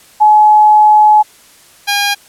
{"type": "tone pair in turn", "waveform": ["sine", "10% pulse"], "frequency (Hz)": [850, 811.7], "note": ["G#5", "G#5"], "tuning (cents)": [40, -40], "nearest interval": "minor second", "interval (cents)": 80, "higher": "first", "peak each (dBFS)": -3, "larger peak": "neither", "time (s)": [[0.2, 1.23], [1.87, 2.15]], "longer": "first", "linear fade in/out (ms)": 20, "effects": ["white hiss -43 dBFS RMS until 2.28 s", "low-pass 12000 Hz 12 dB/octave"]}